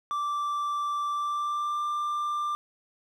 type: tone with pitch glide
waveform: triangle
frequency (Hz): 1170 to 1187.7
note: D6 to D6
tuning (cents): -7 to +19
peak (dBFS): -25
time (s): 0.11-2.55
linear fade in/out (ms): 0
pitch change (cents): +26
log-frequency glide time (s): 1.11-1.83
effects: none